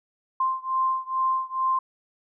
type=beating tone pair; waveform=sine; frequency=1046.5 / 1048.8 Hz; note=C6 / C6; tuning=0 / +4 cents; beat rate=2.3 Hz; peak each=-25 / -26 dBFS; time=0.4-1.79 s; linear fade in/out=5 ms; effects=none